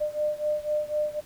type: beating tone pair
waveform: sine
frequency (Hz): 600 / 604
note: D5 / D5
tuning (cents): +37 / +48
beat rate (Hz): 4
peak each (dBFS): -27 / -29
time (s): 0-1.21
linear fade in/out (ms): 20
effects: pink hiss -52 dBFS RMS until 1.25 s